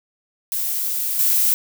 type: noise with level steps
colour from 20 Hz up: violet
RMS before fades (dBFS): -23 / -17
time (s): 0.52-1.54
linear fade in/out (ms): 0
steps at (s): 1.19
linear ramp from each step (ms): 2
effects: none